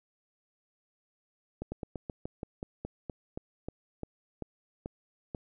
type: slowing click train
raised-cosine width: 2 ms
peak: -23 dBFS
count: 16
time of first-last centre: 1.62-5.348 s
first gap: 100 ms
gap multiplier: 1.12
effects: none